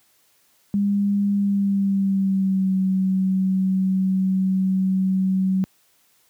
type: tone with pitch glide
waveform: sine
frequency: 201.5 to 189.1 Hz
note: G3 to F#3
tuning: +48 to +38 cents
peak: -17 dBFS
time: 0.74-5.64 s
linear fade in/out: 0 ms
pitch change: -110 cents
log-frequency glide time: 1.33-2.75 s
effects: white hiss -61 dBFS RMS until 6.29 s + high-pass 80 Hz 12 dB/octave